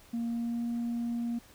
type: tone with pitch glide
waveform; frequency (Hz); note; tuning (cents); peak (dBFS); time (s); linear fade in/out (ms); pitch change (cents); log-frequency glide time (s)
sine; 233.1 to 235.7; A#3 to A#3; 0 to +19; -28; 0.13-1.39; 10; +19; 0.24-0.64
effects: tanh soft clip ceiling -28 dBFS + pink hiss -57 dBFS RMS until 1.54 s